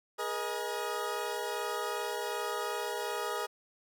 20% pulse chord, Ab suspended second, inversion none, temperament equal with one note detuned, 415.3 / 477.9 / 622.3 Hz, Ab4 / Bb4 / Eb5, 0 / +43 / 0 cents, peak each -32 / -32 / -35 dBFS, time 0.18-3.47 s, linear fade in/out 20 ms, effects none

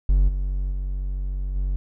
triangle tone with level steps, 47 Hz, F#1, 28 cents sharp, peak -12 / -20 / -22 / -19 dBFS, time 0.09-1.76 s, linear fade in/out 0 ms, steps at 0.28 / 0.71 / 1.55 s, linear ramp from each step 10 ms, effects none

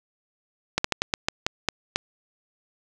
slowing click train, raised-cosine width 0.2 ms, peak -4 dBFS, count 9, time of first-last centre 0.78-1.96 s, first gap 64 ms, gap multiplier 1.23, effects none

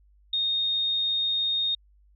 sine tone, 3697 Hz, A#7, 15 cents flat, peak -23 dBFS, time 0.33-1.75 s, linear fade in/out 5 ms, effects added 50 Hz sine -56 dBFS peak until 2.15 s

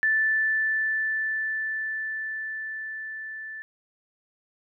sine tone with level ramp, 1758 Hz, A6, 2 cents flat, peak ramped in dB -19 to -35 dBFS, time 0.03-3.62 s, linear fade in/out 0 ms, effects none

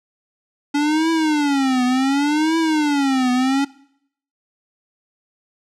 square tone with vibrato, 285.7 Hz, D4, 48 cents flat, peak -16 dBFS, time 0.74-3.65 s, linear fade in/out 10 ms, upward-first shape triangle, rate 0.68 Hz, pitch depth 250 cents each way, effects noise-tail reverb RT60 0.7 s tail -21 dB re dry + low-pass 7000 Hz 12 dB/octave

